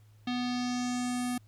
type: tone with low-pass filter sweep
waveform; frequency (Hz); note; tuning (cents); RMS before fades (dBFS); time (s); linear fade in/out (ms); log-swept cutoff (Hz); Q
square; 246.9; B3; 0; -32; 0.27-1.38; 5; 3700 to 11000; 2.8
effects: added 106 Hz sine -55 dBFS peak until 1.47 s + pink hiss -69 dBFS RMS until 1.47 s